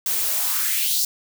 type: noise with high-pass filter sweep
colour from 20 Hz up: blue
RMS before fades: -22 dBFS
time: 0.06-1.05 s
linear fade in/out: 2 ms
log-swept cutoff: 240 to 5300 Hz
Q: 2.8
effects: none